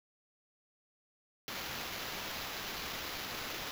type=noise with sample-and-hold; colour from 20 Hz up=white; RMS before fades=-41 dBFS; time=1.48-3.71 s; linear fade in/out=0 ms; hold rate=8820 Hz; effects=none